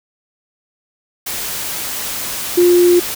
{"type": "tone in noise", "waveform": "sine", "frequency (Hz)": 352.5, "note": "F4", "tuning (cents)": 16, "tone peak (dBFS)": -7, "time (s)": [2.57, 3], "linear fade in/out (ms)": 10, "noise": "white", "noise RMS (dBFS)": -23, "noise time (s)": [1.26, 3.15], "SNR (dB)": 13, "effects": []}